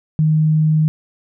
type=tone; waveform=sine; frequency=155.56 Hz; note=D#3; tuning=in tune; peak=-11 dBFS; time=0.19-0.88 s; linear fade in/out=0 ms; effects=none